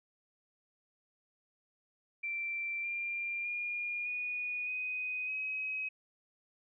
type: tone with pitch steps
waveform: sine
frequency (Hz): 2349 / 2386 / 2423 / 2462 / 2500 / 2540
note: D7 / D7 / D#7 / D#7 / D#7 / D#7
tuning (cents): 0 / +27 / -47 / -19 / +8 / +35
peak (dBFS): -34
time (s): 2.23-5.89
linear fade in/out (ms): 10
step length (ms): 610
effects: none